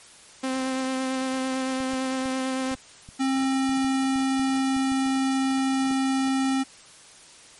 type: tone with vibrato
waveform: sawtooth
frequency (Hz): 261.6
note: C4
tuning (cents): 0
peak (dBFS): -21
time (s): 0.43-2.75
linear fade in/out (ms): 10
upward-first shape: sine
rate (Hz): 8.9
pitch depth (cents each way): 14
type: clicks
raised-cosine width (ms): 5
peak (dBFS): -31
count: 12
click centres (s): 1.804 / 1.935 / 2.257 / 2.715 / 2.751 / 3.089 / 3.693 / 3.846 / 4.159 / 4.395 / 4.765 / 4.919
type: tone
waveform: square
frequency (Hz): 266.5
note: C4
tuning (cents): +32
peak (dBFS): -22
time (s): 3.19-6.64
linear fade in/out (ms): 20
effects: white hiss -49 dBFS RMS until 7.59 s + MP3 48 kbps